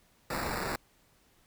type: noise with sample-and-hold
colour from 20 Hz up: white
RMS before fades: -34 dBFS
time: 0.3-0.76 s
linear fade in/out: 5 ms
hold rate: 3150 Hz
effects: pink hiss -66 dBFS RMS until 1.46 s